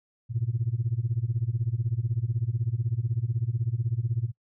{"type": "tone with tremolo", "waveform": "sine", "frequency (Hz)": 116.54, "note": "A#2", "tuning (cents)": 0, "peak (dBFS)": -20, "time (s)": [0.29, 4.32], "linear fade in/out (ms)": 50, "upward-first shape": "sine", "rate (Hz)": 16, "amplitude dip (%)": 95, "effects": ["noise-tail reverb RT60 0.1 s tail -24 dB re dry", "tanh soft clip ceiling -18 dBFS"]}